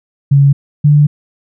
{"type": "tone pair in turn", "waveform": "sine", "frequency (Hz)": [140, 147.24], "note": ["C#3", "D3"], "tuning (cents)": [18, 5], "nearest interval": "minor second", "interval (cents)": 87, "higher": "second", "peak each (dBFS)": -4, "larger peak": "neither", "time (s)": [[0.31, 0.53], [0.84, 1.07]], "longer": "second", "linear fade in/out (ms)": 10, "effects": []}